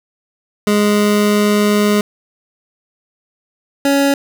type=tone pair in turn; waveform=25% pulse; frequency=207.7 / 279.1 Hz; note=G#3 / C#4; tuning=0 / +12 cents; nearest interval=perfect fourth; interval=512 cents; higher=second; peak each=-7 dBFS; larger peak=neither; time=0.67-2.01 / 3.85-4.14 s; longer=first; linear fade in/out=2 ms; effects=none